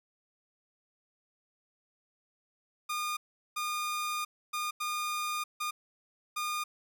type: tone bursts at uneven times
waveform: sawtooth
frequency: 1217 Hz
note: D#6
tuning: 39 cents flat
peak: -28 dBFS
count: 6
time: 2.89-3.17 / 3.56-4.25 / 4.53-4.71 / 4.8-5.44 / 5.6-5.71 / 6.36-6.64 s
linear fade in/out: 10 ms
effects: none